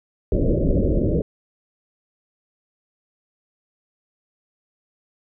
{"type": "low-pass noise", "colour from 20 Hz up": "pink", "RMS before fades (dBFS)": -19, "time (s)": [0.32, 1.22], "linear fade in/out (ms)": 2, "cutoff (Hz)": 600, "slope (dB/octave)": 96, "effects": []}